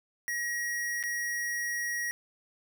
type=tone with dropouts; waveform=square; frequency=1900 Hz; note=A#6; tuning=33 cents sharp; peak=-31 dBFS; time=0.28-2.11 s; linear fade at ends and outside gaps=0 ms; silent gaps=1.028-1.037 s; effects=none